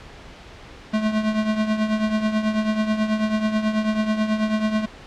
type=tone with tremolo; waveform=square; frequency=216 Hz; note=A3; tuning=32 cents flat; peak=-17 dBFS; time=0.93-4.86 s; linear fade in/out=10 ms; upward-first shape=triangle; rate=9.2 Hz; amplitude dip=70%; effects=pink hiss -42 dBFS RMS until 5.06 s + low-pass 4000 Hz 12 dB/octave